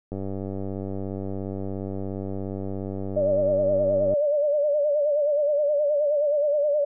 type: click train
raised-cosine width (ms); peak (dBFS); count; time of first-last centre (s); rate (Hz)
2; -19; 391; 0.12-4.136; 97.1
type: tone with vibrato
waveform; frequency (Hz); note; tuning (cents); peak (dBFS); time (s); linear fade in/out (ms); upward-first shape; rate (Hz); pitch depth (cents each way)
sine; 587; D5; -1; -19; 3.16-6.85; 10; sine; 9.5; 66
effects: none